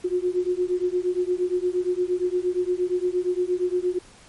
sine beating tone pair, 356.4 / 365 Hz, F4 / F#4, +35 / -24 cents, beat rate 8.6 Hz, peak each -24 dBFS, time 0.04-3.99 s, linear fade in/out 10 ms, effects pink hiss -50 dBFS RMS until 4.28 s + MP3 48 kbps

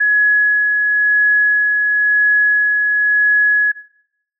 sine tone with tremolo, 1685 Hz, G#6, 25 cents sharp, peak -9 dBFS, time 0-3.72 s, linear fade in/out 10 ms, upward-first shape sine, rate 0.97 Hz, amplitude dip 30%, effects noise-tail reverb RT60 0.7 s tail -17 dB re dry

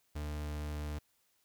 40% pulse tone, 74.7 Hz, D2, 30 cents sharp, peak -36 dBFS, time 0.15-0.99 s, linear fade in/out 10 ms, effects white hiss -74 dBFS RMS until 1.44 s

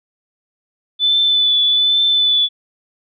sine tone with vibrato, 3495 Hz, A7, 12 cents flat, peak -11 dBFS, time 0.99-2.49 s, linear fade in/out 50 ms, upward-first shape triangle, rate 1.2 Hz, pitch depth 25 cents each way, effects none

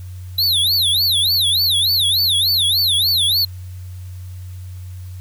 square tone with vibrato, 3880 Hz, B7, 31 cents flat, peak -14 dBFS, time 0.38-3.45 s, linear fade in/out 5 ms, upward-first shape sine, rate 3.4 Hz, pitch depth 270 cents each way, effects added 91 Hz sine -29 dBFS peak until 5.2 s + white hiss -50 dBFS RMS until 5.2 s

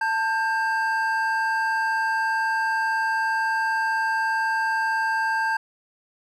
triangle tone pair together, 890.5 / 1589 Hz, A5 / G6, +21 / +23 cents, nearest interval minor seventh, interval 1002 cents, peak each -22 dBFS, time 0.01-5.57 s, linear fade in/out 5 ms, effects none

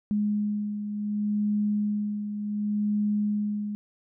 sine beating tone pair, 208.2 / 208.88 Hz, G#3 / G#3, +5 / +10 cents, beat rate 0.68 Hz, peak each -25 / -33 dBFS, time 0.11-3.75 s, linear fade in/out 0 ms, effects none

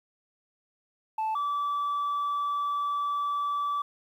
sine tone pair in turn, 876 / 1155.8 Hz, A5 / D6, -8 / -28 cents, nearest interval perfect fourth, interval 480 cents, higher second, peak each -24 / -24 dBFS, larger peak neither, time 1.18-1.35 / 1.35-3.82 s, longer second, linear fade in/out 5 ms, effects tanh soft clip ceiling -25 dBFS + 10-bit

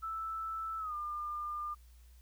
sine tone with pitch glide, 1318.5 to 1202.1 Hz, E6 to D6, 0 to +40 cents, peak -36 dBFS, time 0.02-1.75 s, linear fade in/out 20 ms, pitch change -160 cents, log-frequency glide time 0.79-0.94 s, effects added 60 Hz sine -55 dBFS peak until 2.21 s + white hiss -69 dBFS RMS until 2.21 s

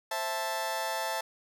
sawtooth chord, A minor, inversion first, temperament just, 528 / 660 / 880 Hz, C5 / E5 / A5, +16 / +2 / 0 cents, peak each -35 / -32 / -29 dBFS, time 0.11-1.21 s, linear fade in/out 5 ms, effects none

